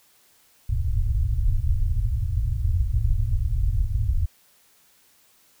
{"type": "low-pass noise", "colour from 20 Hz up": "pink", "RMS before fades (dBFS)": -22, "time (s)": [0.69, 4.26], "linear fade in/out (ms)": 5, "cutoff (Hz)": 120, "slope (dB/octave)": 96, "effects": ["white hiss -59 dBFS RMS until 5.6 s"]}